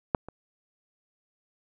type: clicks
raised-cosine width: 1 ms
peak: -8 / -26 dBFS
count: 2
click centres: 0.148 / 0.286 s
effects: none